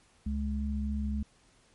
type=tone pair together; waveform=sine; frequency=69.1 / 210.9 Hz; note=C#2 / G#3; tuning=-5 / +27 cents; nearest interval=octave + perfect fifth; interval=1932 cents; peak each=-31 / -33 dBFS; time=0.26-1.23 s; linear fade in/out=5 ms; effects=pink hiss -64 dBFS RMS until 1.74 s + MP3 48 kbps